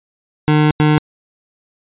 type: tone bursts at uneven times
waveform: 25% pulse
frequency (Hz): 151.7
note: D#3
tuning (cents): -44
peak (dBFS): -6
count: 2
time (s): 0.48-0.71 / 0.8-0.98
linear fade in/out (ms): 0
effects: resampled to 8000 Hz